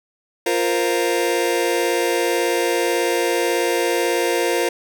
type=chord; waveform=sawtooth; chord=F suspended fourth; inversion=none; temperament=just; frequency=349.2 / 465.6 / 523.8 Hz; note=F4 / Bb4 / C5; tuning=0 / -2 / +2 cents; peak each=-17 / -17 / -19 dBFS; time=0.46-4.69 s; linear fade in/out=5 ms; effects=none